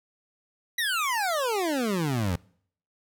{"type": "exponential sweep", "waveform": "25% pulse", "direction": "down", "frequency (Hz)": [1975.5, 82.5], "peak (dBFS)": -21, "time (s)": [0.78, 2.36], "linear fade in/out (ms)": 5, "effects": ["noise-tail reverb RT60 0.6 s tail -24 dB re dry"]}